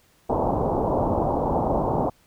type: low-pass noise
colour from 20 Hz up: white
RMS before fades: -23 dBFS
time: 0.29-2.1 s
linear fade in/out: 10 ms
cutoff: 930 Hz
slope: 48 dB/octave
effects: pink hiss -60 dBFS RMS until 2.26 s